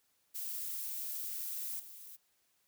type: noise with level steps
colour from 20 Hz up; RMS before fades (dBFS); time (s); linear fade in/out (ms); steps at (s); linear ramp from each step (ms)
violet; -40 / -51; 0.34-2.17; 20; 1.79; 10
effects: white hiss -75 dBFS RMS until 2.67 s